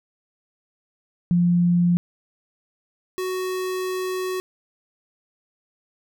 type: tone pair in turn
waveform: sine / square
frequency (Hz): 174.61 / 371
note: F3 / F#4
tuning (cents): 0 / +5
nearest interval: octave + minor second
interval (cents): 1305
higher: second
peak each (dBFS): -15 / -25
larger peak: first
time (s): 1.31-1.97 / 3.18-4.4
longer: second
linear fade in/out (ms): 0
effects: none